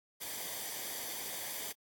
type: noise with comb filter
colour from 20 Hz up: white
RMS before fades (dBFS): -41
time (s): 0.2-1.73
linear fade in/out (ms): 20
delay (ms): 0.74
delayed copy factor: -0.6
effects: AAC 64 kbps